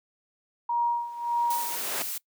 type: tone with tremolo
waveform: sine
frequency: 947 Hz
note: A#5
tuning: 27 cents sharp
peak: -21 dBFS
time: 0.69-1.76 s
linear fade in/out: 5 ms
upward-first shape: sine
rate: 1.7 Hz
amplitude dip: 80%
type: noise with exponential growth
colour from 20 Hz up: pink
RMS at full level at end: -29 dBFS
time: 0.82-2.02 s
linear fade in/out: 0 ms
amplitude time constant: 260 ms
type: noise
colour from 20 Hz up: blue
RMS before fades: -33 dBFS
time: 1.5-2.18 s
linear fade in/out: 5 ms
effects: noise-tail reverb RT60 0.1 s tail -22 dB re dry + high-pass 400 Hz 12 dB/octave